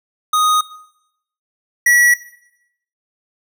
square tone pair in turn, 1244.5 / 1934.2 Hz, D#6 / B6, 0 / -37 cents, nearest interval minor sixth, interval 763 cents, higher second, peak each -13 / -10 dBFS, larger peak second, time 0.33-0.61 / 1.86-2.14 s, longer neither, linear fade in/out 5 ms, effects noise-tail reverb RT60 0.8 s tail -17 dB re dry

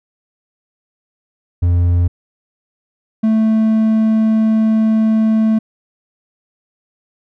triangle tone pair in turn, 87.31 / 220 Hz, F2 / A3, 0 / 0 cents, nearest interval octave + major third, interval 1600 cents, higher second, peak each -8 dBFS, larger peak neither, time 1.62-2.08 / 3.23-5.59 s, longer second, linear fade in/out 10 ms, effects none

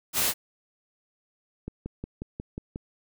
white noise, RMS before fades -25 dBFS, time 0.13-0.34 s, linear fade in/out 50 ms
click train, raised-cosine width 3 ms, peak -21 dBFS, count 7, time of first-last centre 1.68-2.759 s, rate 5.56 Hz
effects none

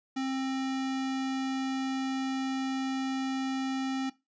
square tone, 265.2 Hz, C4, 23 cents sharp, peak -30 dBFS, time 0.16-4.1 s, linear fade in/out 10 ms, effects noise-tail reverb RT60 0.2 s tail -17 dB re dry + resampled to 16000 Hz

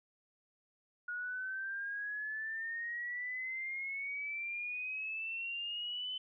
sine exponential sweep, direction up, 1442 to 3046 Hz, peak -37 dBFS, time 1.08-6.18 s, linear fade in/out 5 ms, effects none

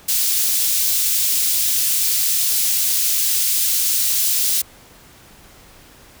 white high-pass noise, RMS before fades -18 dBFS, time 0.08-4.62 s, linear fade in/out 10 ms, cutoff 3900 Hz, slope 12 dB/octave, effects pink hiss -46 dBFS RMS until 6.2 s

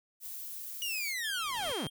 violet noise, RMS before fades -42 dBFS, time 0.2-1.15 s, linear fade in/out 50 ms
sawtooth linear sweep, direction down, 2927 to 116.54 Hz, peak -30 dBFS, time 0.82-1.87 s, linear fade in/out 0 ms
pink noise with exponential growth, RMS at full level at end -43 dBFS, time 1.03-1.72 s, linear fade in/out 0 ms, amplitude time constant 150 ms
square tone with tremolo, 3196 Hz, G7, 33 cents sharp, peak -37 dBFS, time 1.23-1.9 s, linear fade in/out 20 ms, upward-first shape sine, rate 2.7 Hz, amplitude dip 40%
effects none

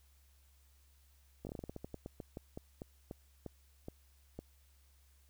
slowing click train, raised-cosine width 2 ms, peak -30 dBFS, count 20, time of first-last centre 1.45-4.39 s, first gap 19 ms, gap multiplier 1.2, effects added 68 Hz sine -64 dBFS peak until 5.29 s + white hiss -72 dBFS RMS until 5.29 s

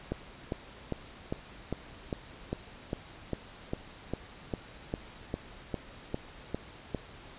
click train, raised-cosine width 2 ms, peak -18 dBFS, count 18, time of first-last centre 0.12-6.947 s, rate 2.49 Hz, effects pink hiss -50 dBFS RMS until 7.38 s + resampled to 8000 Hz

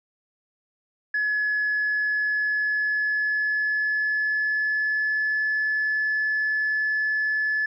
sine tone with pitch glide, 1700 to 1724.7 Hz, G#6 to A6, +40 to -35 cents, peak -20 dBFS, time 1.14-7.66 s, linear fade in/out 5 ms, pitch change +25 cents, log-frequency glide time 1.5-5.48 s, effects tanh soft clip ceiling -18 dBFS

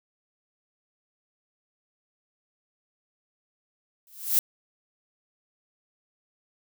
violet noise with exponential growth, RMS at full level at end -18 dBFS, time 4.07-4.39 s, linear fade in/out 1 ms, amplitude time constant 69 ms, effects none

